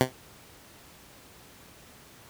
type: tone with exponential decay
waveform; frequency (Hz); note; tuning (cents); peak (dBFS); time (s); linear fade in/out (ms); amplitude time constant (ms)
10% pulse; 128.8; C3; -27; -7; 0.01-0.13; 0; 24
effects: pink hiss -52 dBFS RMS until 2.29 s + high-pass 60 Hz 12 dB/octave

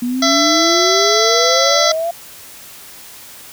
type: exponential sweep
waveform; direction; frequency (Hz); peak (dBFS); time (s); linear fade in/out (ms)
sine; up; 239.1 to 691; -16; 0.02-2.11; 5
type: harmonic tone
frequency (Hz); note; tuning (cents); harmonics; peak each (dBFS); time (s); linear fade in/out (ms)
670; E5; +28; 1 / 2 / 3 / 5 / 6 / 7 / 8 / 9; -17 / -18 / -21 / -21 / -20 / -21 / -22 / -20; 0.22-1.92; 5
effects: white hiss -37 dBFS RMS until 3.52 s

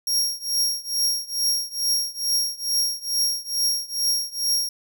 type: tone with tremolo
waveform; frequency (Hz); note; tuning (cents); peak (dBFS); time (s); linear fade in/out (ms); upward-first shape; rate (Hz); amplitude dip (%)
sawtooth; 5588; F8; 0; -15; 0.07-4.69; 2; triangle; 2.3; 95
effects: none

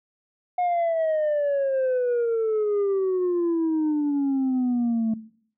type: exponential sweep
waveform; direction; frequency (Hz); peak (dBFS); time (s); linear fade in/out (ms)
sine; down; 723 to 220; -18; 0.58-5.14; 5
effects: noise-tail reverb RT60 0.6 s tail -19 dB re dry + tanh soft clip ceiling -19 dBFS

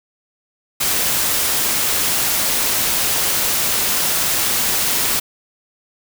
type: noise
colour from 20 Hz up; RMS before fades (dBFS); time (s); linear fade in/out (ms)
white; -18; 0.8-5.2; 10
effects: none

